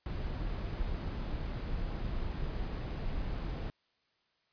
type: noise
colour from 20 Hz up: brown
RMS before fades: -36 dBFS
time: 0.06-3.7 s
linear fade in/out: 0 ms
effects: white hiss -75 dBFS RMS until 4.52 s + resampled to 11025 Hz